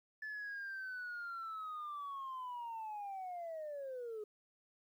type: linear sweep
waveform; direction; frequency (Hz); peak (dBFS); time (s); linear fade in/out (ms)
sine; down; 1741 to 414.3; -40; 0.22-4.24; 5
effects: tanh soft clip ceiling -39 dBFS + 12-bit